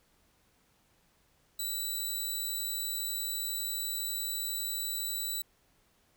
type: tone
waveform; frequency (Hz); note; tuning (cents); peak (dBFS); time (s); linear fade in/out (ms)
10% pulse; 3951; B7; 0; -25; 1.59-5.42; 5
effects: pink hiss -69 dBFS RMS until 6.16 s